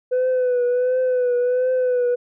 sine tone with vibrato, 500 Hz, B4, 21 cents sharp, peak -14 dBFS, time 0.11-2.16 s, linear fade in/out 20 ms, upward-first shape triangle, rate 1.4 Hz, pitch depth 51 cents each way, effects tanh soft clip ceiling -15 dBFS

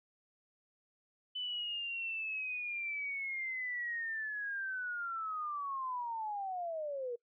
sine linear sweep, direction down, 3010 to 466 Hz, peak -36 dBFS, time 1.35-7.16 s, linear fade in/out 10 ms, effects noise-tail reverb RT60 0.1 s tail -24 dB re dry

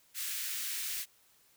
white high-pass noise, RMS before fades -37 dBFS, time 0.14-1.06 s, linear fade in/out 50 ms, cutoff 1600 Hz, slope 24 dB/octave, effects white hiss -66 dBFS RMS until 1.56 s

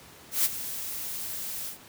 blue noise with ADSR envelope, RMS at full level -22 dBFS, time 0.31-1.78 s, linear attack 140 ms, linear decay 24 ms, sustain -13 dB, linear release 110 ms, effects pink hiss -50 dBFS RMS until 1.88 s + high-pass 80 Hz 12 dB/octave

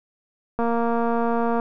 click train, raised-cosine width 1 ms, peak -11 dBFS, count 236, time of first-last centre 0.59-1.599 s, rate 233 Hz, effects none

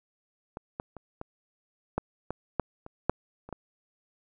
clicks, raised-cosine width 1 ms, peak -23 / -19 / -28 / -23 / -13 / -18 / -11 / -28 / -8 / -30 / -22 dBFS, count 11, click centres 0.571 / 0.799 / 0.967 / 1.214 / 1.98 / 2.306 / 2.597 / 2.864 / 3.096 / 3.49 / 3.527 s, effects none

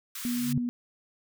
white high-pass noise, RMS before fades -38 dBFS, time 0.15-0.53 s, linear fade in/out 5 ms, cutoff 1100 Hz, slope 48 dB/octave
sine tone, 242.6 Hz, B3, 31 cents flat, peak -27 dBFS, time 0.25-0.69 s, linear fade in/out 0 ms
sine tone with exponential growth, 141.7 Hz, C#3, 38 cents sharp, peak -22 dBFS, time 0.3-0.58 s, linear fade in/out 2 ms, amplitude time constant 59 ms
effects none

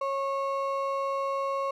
triangle ring-modulated tone, 821 Hz, G#5, 20 cents flat, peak -22 dBFS, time 0.01-1.71 s, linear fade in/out 5 ms, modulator 273 Hz, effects none

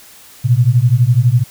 sine beating tone pair, 115.9 / 127.9 Hz, A#2 / C3, -10 / -39 cents, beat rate 12 Hz, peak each -11 / -11 dBFS, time 0.44-1.44 s, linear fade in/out 20 ms, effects white hiss -41 dBFS RMS until 1.5 s

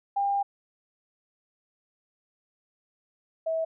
sine tone pair in turn, 800 / 648 Hz, G5 / E5, +35 / -30 cents, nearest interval major third, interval 365 cents, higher first, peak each -23 / -25 dBFS, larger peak first, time 0.16-0.43 / 3.46-3.65 s, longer first, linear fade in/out 10 ms, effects none

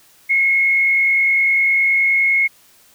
sine tone with frequency modulation, 2170 Hz, C#7, 37 cents flat, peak -12 dBFS, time 0.29-2.48 s, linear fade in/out 20 ms, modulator 49.7 Hz, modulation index 0.7, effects white hiss -51 dBFS RMS until 2.94 s

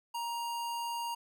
square tone, 939 Hz, A#5, 12 cents sharp, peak -35 dBFS, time 0.14-1.15 s, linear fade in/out 10 ms, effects none

